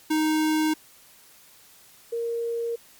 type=tone pair in turn; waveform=square / sine; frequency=311.1 / 466.1 Hz; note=D#4 / A#4; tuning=0 / 0 cents; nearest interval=perfect fifth; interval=700 cents; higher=second; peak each=-21 / -25 dBFS; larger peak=first; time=0.1-0.74 / 2.12-2.76 s; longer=neither; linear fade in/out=10 ms; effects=white hiss -53 dBFS RMS until 2.99 s + MP3 96 kbps